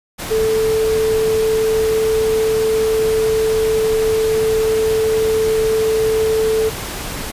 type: tone in noise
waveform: sine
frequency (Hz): 440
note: A4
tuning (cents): 0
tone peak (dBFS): -13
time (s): 0.3-6.7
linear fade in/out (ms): 20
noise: pink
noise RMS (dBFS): -26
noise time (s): 0.18-7.32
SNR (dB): +10
effects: resampled to 32000 Hz